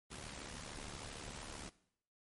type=noise with amplitude modulation; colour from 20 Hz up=pink; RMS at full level=-45 dBFS; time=0.1-1.7 s; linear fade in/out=20 ms; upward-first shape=sine; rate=73.1 Hz; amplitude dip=70%; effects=noise-tail reverb RT60 0.7 s tail -19 dB re dry + MP3 48 kbps